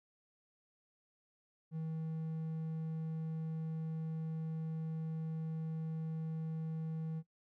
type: tone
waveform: triangle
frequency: 160 Hz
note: D#3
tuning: 49 cents sharp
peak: -35 dBFS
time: 1.71-7.23 s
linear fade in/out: 50 ms
effects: noise-tail reverb RT60 0.1 s tail -17 dB re dry